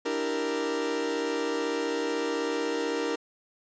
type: chord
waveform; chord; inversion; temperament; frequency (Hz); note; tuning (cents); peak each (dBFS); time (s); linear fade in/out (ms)
40% pulse; E half-diminished seventh; third; equal; 293.7 / 329.6 / 392 / 466.2; D4 / E4 / G4 / Bb4; 0 / 0 / 0 / 0; -33 / -34 / -35 / -29; 0.05-3.16; 10
effects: resampled to 16000 Hz